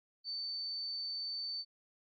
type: tone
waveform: sine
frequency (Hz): 4541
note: C#8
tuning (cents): +41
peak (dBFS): -37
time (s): 0.24-1.65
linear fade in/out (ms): 50
effects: AAC 64 kbps